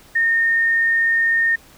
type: tone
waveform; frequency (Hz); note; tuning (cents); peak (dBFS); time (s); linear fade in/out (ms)
sine; 1832; A#6; -31; -14; 0.15-1.56; 10
effects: pink hiss -48 dBFS RMS until 1.77 s

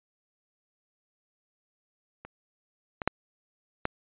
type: clicks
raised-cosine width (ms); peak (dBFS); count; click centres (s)
0.5; -27 / -17 / -7 / -11; 4; 2.25 / 3.018 / 3.076 / 3.854
effects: resampled to 8000 Hz

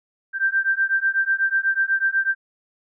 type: beating tone pair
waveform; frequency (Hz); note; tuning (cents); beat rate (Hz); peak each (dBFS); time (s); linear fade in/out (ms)
sine; 1568 / 1576.1; G6 / G6; 0 / +9; 8.1; -21; 0.33-2.35; 50
effects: none

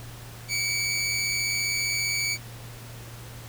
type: tone pair together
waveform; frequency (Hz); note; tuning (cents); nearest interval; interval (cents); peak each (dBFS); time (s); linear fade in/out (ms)
20% pulse; 2205 / 2300; C#7 / D7; -10 / -37; minor second; 73; -26 / -21; 0.48-2.38; 50
effects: added 117 Hz sine -41 dBFS peak until 3.48 s + pink hiss -45 dBFS RMS until 3.48 s

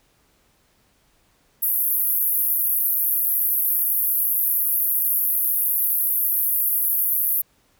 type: band-pass noise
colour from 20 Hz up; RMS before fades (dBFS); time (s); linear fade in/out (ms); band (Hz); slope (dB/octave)
white; -21; 1.62-7.42; 10; 11000 to 16000; 96
effects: pink hiss -62 dBFS RMS until 7.79 s

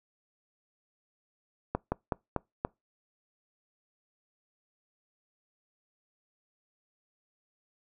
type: slowing click train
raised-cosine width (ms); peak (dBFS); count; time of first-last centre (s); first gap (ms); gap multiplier
1; -14; 5; 1.75-2.65; 170; 1.19
effects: noise-tail reverb RT60 0.2 s tail -25 dB re dry

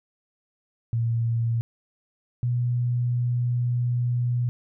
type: tone pair in turn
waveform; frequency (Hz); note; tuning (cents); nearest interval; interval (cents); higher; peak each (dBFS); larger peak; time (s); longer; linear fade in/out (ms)
sine; 115.9 / 121.87; A#2 / B2; -10 / -23; minor second; 87; second; -21; neither; 0.93-1.61 / 2.43-4.49; second; 0
effects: none

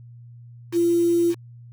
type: tone with quantisation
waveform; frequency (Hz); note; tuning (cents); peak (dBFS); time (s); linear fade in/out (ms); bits
sine; 341.9; F4; -37; -16; 0.72-1.35; 50; 6
effects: added 119 Hz sine -41 dBFS peak until 1.72 s

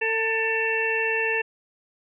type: harmonic tone with a mistuned harmonic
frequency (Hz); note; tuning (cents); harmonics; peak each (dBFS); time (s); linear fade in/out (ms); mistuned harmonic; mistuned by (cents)
448.6; A4; +34; 1 / 2 / 4 / 5 / 6; -27 / -33 / -26 / -35 / -26; 0.01-1.42; 10; 4; -20
effects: none

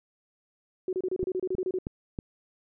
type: tone bursts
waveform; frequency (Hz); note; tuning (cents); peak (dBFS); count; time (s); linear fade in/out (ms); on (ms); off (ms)
sine; 370.5; F#4; +2; -26; 12; 0.88-1.787; 2; 49; 29
type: click train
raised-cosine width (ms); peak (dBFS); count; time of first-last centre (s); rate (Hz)
3; -20; 4; 1.23-2.188; 3.13
effects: none

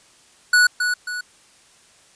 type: tone with echo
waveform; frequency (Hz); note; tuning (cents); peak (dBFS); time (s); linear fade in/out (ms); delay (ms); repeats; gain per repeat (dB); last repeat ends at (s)
square; 1471; F#6; -11; -12; 0.53-0.67; 5; 270; 2; -7; 1.21
effects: white hiss -53 dBFS RMS until 2.15 s + resampled to 22050 Hz

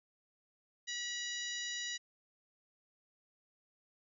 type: harmonic tone with a mistuned harmonic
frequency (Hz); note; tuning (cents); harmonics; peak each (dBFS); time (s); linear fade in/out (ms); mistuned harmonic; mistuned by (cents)
969; B5; -33; 2 / 3 / 4 / 5 / 6 / 7; -43 / -46 / -43 / -49 / -46 / -46; 0.87-1.98; 20; 7; +28
effects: none

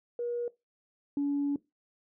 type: tone pair in turn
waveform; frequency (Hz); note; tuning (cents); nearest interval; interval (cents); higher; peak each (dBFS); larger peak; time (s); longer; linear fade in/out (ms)
sine; 478.7 / 284.6; A#4 / C#4; +46 / +46; major sixth; 900; first; -30 / -25; second; 0.19-0.48 / 1.17-1.56; second; 2
effects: noise-tail reverb RT60 0.2 s tail -19 dB re dry + tanh soft clip ceiling -23 dBFS

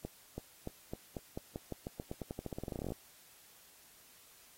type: accelerating click train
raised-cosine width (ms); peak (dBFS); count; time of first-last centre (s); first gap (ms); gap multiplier
2; -26; 28; 0.05-2.921; 330; 0.89
effects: white hiss -61 dBFS RMS until 4.57 s + AAC 48 kbps

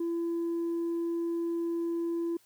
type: tone with tanh clipping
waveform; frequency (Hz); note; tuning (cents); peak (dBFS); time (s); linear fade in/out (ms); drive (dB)
triangle; 337.4; E4; +40; -29; 0-2.37; 5; 6
effects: white hiss -64 dBFS RMS until 2.45 s

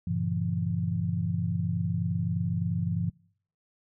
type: chord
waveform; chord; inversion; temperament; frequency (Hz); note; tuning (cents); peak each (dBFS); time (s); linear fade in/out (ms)
sine; G diminished seventh; none; just; 98 / 117.6 / 141.12 / 169.34; G2 / Bb2 / Db3 / Fb3; 0 / +16 / +31 / +47; -31 / -34 / -35 / -29; 0.07-3.1; 5
effects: noise-tail reverb RT60 0.6 s tail -25 dB re dry

